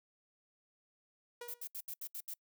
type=tone with exponential decay; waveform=sawtooth; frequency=480.7 Hz; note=B4; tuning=47 cents flat; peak=-38 dBFS; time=1.41-1.68 s; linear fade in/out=5 ms; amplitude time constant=57 ms
type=noise bursts; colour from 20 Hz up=violet; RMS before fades=-43 dBFS; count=7; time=1.48-2.339 s; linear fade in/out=5 ms; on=61 ms; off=72 ms
effects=noise-tail reverb RT60 0.1 s tail -26 dB re dry

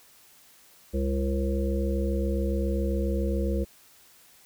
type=harmonic tone with a mistuned harmonic; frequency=67.3 Hz; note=C2; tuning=49 cents sharp; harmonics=1 / 3 / 5 / 7 / 8; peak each=-26 / -31 / -33 / -34 / -35 dBFS; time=0.93-3.65 s; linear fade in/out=20 ms; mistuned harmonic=5; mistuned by=+21 cents; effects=white hiss -56 dBFS RMS until 4.45 s

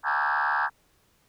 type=tone with frequency modulation; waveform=sine; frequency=1246 Hz; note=D#6; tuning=2 cents sharp; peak=-21 dBFS; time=0.03-0.7 s; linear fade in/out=50 ms; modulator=73.1 Hz; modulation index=6; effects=tanh soft clip ceiling -19 dBFS + pink hiss -65 dBFS RMS until 1.28 s

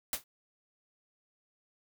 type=noise with exponential decay; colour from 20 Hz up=white; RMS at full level=-28 dBFS; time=0.13-0.24 s; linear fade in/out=2 ms; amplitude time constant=22 ms; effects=none

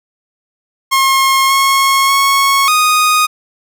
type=tone with pitch steps; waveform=sawtooth; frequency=1075 / 1089 / 1101 / 1241 Hz; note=C6 / C#6 / C#6 / D#6; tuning=+47 / -31 / -12 / -5 cents; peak=-5 dBFS; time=0.91-3.27 s; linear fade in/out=20 ms; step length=590 ms; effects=none

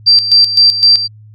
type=tone with tremolo; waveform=sine; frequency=4699 Hz; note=D8; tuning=in tune; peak=-3 dBFS; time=0.06-1.08 s; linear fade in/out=20 ms; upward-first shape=square; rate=3.9 Hz; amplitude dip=70%; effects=added 107 Hz sine -35 dBFS peak until 1.34 s

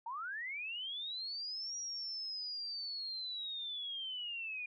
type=linear two-way sweep; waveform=sine; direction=up then down; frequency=880 to 5730 to 2421 Hz; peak=-39 dBFS; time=0.06-4.66 s; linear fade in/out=5 ms; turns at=1.77 s; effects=none

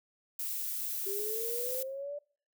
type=noise; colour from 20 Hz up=violet; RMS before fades=-36 dBFS; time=0.39-1.83 s; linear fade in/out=5 ms
type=linear sweep; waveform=sine; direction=up; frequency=391.3 to 587.3 Hz; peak=-36 dBFS; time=1.06-2.19 s; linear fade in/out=10 ms
effects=noise-tail reverb RT60 0.5 s tail -24 dB re dry

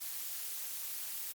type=noise with amplitude modulation; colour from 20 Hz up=blue; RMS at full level=-37 dBFS; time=0-1.33 s; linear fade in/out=20 ms; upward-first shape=sine; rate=252 Hz; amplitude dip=80%; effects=Opus 48 kbps

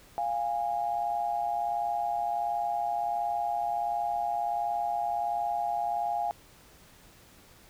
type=tone pair together; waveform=sine; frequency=698.5 / 819.9 Hz; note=F5 / G#5; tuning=0 / -22 cents; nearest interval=minor third; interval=278 cents; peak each=-30 / -30 dBFS; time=0.18-6.31 s; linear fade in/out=0 ms; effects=pink hiss -56 dBFS RMS until 7.69 s

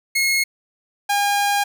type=tone pair in turn; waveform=sawtooth; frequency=2165 / 811 Hz; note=C#7 / G#5; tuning=-41 / -41 cents; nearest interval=octave + perfect fourth; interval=1700 cents; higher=first; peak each=-13 dBFS; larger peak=neither; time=0.15-0.44 / 1.09-1.64 s; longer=second; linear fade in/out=10 ms; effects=none

